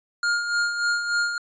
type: tone with tremolo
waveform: square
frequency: 1414 Hz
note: F6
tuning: 21 cents sharp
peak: -20 dBFS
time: 0.23-1.38 s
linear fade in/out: 2 ms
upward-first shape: sine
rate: 3.4 Hz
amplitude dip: 55%
effects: resampled to 16000 Hz